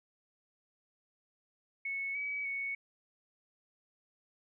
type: tone with pitch steps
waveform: sine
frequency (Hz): 2205 / 2277 / 2219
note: C#7 / C#7 / C#7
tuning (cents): -10 / +46 / +1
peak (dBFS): -34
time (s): 1.85-2.75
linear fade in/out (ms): 5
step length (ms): 300
effects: none